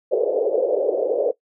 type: band-pass noise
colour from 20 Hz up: pink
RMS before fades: -20 dBFS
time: 0.11-1.32 s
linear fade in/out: 20 ms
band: 430 to 560 Hz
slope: 48 dB/octave
effects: noise-tail reverb RT60 0.1 s tail -19 dB re dry